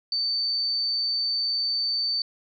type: tone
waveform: sine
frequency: 4559 Hz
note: C#8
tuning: 48 cents sharp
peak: -23 dBFS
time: 0.12-2.22 s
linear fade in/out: 2 ms
effects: none